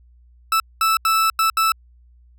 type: tone bursts at uneven times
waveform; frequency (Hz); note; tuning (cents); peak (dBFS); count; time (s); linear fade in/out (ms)
40% pulse; 1316; E6; -3; -14; 5; 0.52-0.6 / 0.81-0.97 / 1.05-1.3 / 1.39-1.5 / 1.57-1.72; 2
effects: added 60 Hz sine -48 dBFS peak until 2.38 s